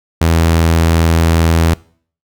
sawtooth tone, 82.41 Hz, E2, in tune, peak -5 dBFS, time 0.21-1.74 s, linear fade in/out 5 ms, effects noise-tail reverb RT60 0.5 s tail -23 dB re dry

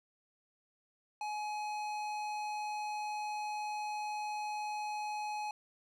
sine tone with tanh clipping, 843 Hz, G#5, 26 cents sharp, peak -38 dBFS, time 1.21-5.51 s, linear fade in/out 2 ms, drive 16 dB, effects none

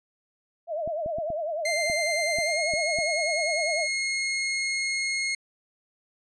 sine tone with vibrato, 639 Hz, D#5, 46 cents sharp, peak -27 dBFS, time 0.67-3.88 s, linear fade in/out 50 ms, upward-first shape triangle, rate 10 Hz, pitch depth 160 cents each way
clicks, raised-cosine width 3 ms, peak -26 dBFS, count 8, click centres 0.876 / 1.061 / 1.185 / 1.303 / 1.899 / 2.386 / 2.737 / 2.987 s
sawtooth tone with pitch glide, 2092 to 2155 Hz, C7 to C#7, -1 to -49 cents, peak -22 dBFS, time 1.65-5.35 s, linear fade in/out 5 ms, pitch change +52 cents, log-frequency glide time 2.41-2.65 s
effects resampled to 22050 Hz

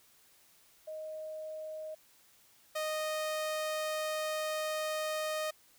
sine / sawtooth tone pair in turn, 624 / 619.7 Hz, D#5 / D#5, +5 / -7 cents, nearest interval unison, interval 12 cents, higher first, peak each -39 / -29 dBFS, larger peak second, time 0.87-1.95 / 2.75-5.51 s, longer second, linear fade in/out 10 ms, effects white hiss -64 dBFS RMS until 5.78 s

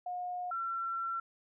sine tone pair in turn, 719 / 1354.6 Hz, F#5 / E6, -50 / +47 cents, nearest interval major seventh, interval 1097 cents, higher second, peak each -35 / -33 dBFS, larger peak second, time 0.06-0.51 / 0.51-1.2 s, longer second, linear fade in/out 5 ms, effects none

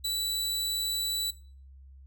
sawtooth tone, 3951 Hz, B7, in tune, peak -25 dBFS, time 0.04-1.31 s, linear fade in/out 10 ms, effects noise-tail reverb RT60 0.4 s tail -18 dB re dry + added 67 Hz sine -48 dBFS peak until 2.06 s

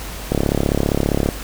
click train, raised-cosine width 2 ms, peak -3 dBFS, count 35, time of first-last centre 0.32-1.289 s, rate 35.1 Hz, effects added 50 Hz sine -31 dBFS peak until 1.43 s + pink hiss -32 dBFS RMS until 1.43 s

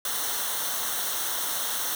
white noise with comb filter, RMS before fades -29 dBFS, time 0.05-1.95 s, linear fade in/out 2 ms, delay 0.41 ms, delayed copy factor -0.7, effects none

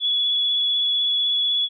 sine tone with vibrato, 3400 Hz, G#7, 40 cents sharp, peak -18 dBFS, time 0-1.69 s, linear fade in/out 50 ms, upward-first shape triangle, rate 16 Hz, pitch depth 22 cents each way, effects none

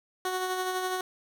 15% pulse tone with tremolo, 370 Hz, F#4, in tune, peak -21 dBFS, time 0.25-1.01 s, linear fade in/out 2 ms, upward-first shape sine, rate 12 Hz, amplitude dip 35%, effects none

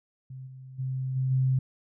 sine tone with level steps, 130.81 Hz, C3, in tune, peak -38 / -42 / -28 / -24 / -21 dBFS, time 0.3-1.59 s, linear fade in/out 5 ms, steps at 0.46 / 0.78 / 1.15 / 1.3 s, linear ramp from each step 20 ms, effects none

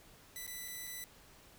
5% pulse tone with dropouts, 1986 Hz, B6, 9 cents sharp, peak -32 dBFS, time 0.36-1.04 s, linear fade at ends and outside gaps 0 ms, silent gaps 0.465-0.477 / 0.679-0.683 / 0.87-0.874 s, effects pink hiss -60 dBFS RMS until 1.58 s

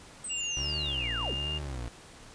sine linear sweep, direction down, 8372 to 164.81 Hz, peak -35 dBFS, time 0.24-1.34 s, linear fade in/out 5 ms
sine tone with pitch glide, 2794 to 2813 Hz, F7 to F7, 0 to +12 cents, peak -32 dBFS, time 0.29-1.59 s, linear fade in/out 20 ms, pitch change +12 cents, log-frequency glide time 0.54-0.61 s
30% pulse tone with vibrato, 66 Hz, C2, 16 cents sharp, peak -32 dBFS, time 0.57-1.88 s, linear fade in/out 0 ms, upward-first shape sine, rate 1.3 Hz, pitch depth 240 cents each way
effects pink hiss -51 dBFS RMS until 2.34 s + resampled to 22050 Hz

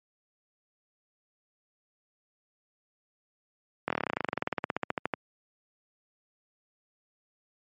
slowing click train, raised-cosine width 0.5 ms, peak -12 dBFS, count 28, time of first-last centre 3.88-5.137 s, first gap 23 ms, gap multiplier 1.05, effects high-pass 150 Hz 12 dB/octave + MP3 48 kbps

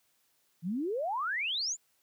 sine exponential sweep, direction up, 156.6 to 7459 Hz, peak -30 dBFS, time 0.62-1.77 s, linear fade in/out 50 ms, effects white hiss -72 dBFS RMS until 2.02 s + high-pass 80 Hz 12 dB/octave

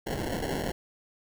blue noise with sample-and-hold, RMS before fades -32 dBFS, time 0.06-0.72 s, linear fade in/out 10 ms, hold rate 1225 Hz, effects none

